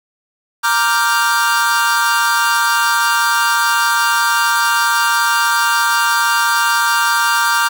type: chord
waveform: 45% pulse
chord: G minor seventh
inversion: first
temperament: equal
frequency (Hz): 932.3 / 1174.7 / 1396.9 / 1568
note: Bb5 / D6 / F6 / G6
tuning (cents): 0 / 0 / 0 / 0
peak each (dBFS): -18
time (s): 0.63-7.69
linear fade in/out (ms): 20
effects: none